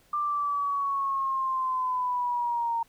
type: linear sweep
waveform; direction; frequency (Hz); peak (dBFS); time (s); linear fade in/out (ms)
sine; down; 1190 to 919; -25; 0.13-2.83; 5
effects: pink hiss -62 dBFS RMS until 2.88 s